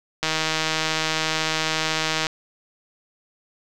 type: click train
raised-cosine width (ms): 0.2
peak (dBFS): -5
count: 323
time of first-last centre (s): 0.23-2.268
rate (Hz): 158
effects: none